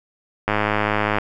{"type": "click train", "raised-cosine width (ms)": 0.5, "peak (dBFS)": -4, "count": 75, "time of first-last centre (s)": [0.48, 1.185], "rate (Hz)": 105, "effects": []}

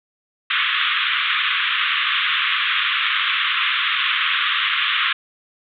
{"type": "band-pass noise", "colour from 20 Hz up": "white", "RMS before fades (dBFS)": -20, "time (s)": [0.5, 5.13], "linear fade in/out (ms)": 5, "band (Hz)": [1100, 3600], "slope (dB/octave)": 96, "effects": []}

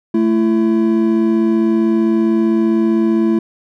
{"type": "tone pair together", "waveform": "triangle", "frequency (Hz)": [220, 335.5], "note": ["A3", "E4"], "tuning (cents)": [0, 31], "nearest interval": "perfect fifth", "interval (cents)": 731, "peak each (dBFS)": -12, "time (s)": [0.14, 3.39], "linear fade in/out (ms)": 5, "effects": []}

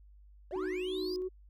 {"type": "linear sweep", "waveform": "triangle", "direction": "up", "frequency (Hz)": [523.3, 5070], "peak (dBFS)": -39, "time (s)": [0.51, 1.16], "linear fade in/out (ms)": 0}
{"type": "tone with vibrato", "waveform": "sine", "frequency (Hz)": 370, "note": "F#4", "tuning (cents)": 0, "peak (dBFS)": -32, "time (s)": [0.52, 1.29], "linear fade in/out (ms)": 20, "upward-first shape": "sine", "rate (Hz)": 2.8, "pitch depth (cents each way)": 21}
{"type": "tone with tremolo", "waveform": "sine", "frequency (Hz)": 311.1, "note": "D#4", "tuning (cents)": 0, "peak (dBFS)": -35, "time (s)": [0.56, 1.22], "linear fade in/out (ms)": 0, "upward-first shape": "triangle", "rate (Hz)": 2.7, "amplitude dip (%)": 80}
{"effects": ["tanh soft clip ceiling -28 dBFS", "added 50 Hz sine -54 dBFS peak until 1.49 s"]}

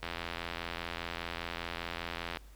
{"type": "click train", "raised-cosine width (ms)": 0.3, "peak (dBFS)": -20, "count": 200, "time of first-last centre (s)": [0.03, 2.371], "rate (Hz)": 85, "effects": ["added 50 Hz sine -51 dBFS peak until 2.55 s", "pink hiss -62 dBFS RMS until 2.55 s"]}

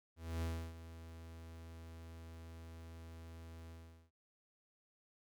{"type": "tone with ADSR envelope", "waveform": "45% pulse", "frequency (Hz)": 82.4, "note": "E2", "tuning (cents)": 0, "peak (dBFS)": -36, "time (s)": [0.16, 4.11], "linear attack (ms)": 260, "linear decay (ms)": 310, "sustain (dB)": -14, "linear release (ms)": 410, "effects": []}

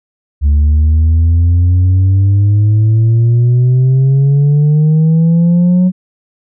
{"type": "exponential sweep", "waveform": "sine", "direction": "up", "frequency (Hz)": [71.5, 185], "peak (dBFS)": -3, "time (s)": [0.41, 5.92], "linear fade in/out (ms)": 50, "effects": ["tanh soft clip ceiling -5 dBFS"]}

